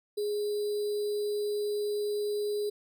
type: tone with sample-and-hold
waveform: sine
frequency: 415.3 Hz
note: G#4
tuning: in tune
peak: -28 dBFS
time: 0.17-2.7 s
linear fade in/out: 10 ms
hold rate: 4410 Hz
effects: none